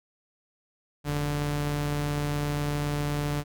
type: tone pair together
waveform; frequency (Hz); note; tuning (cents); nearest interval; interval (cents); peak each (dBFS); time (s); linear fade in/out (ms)
sawtooth; 43.47 / 146.2; F1 / D3; -7 / -7; octave + major sixth; 2100; -31 / -23; 1.04-3.44; 50
effects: none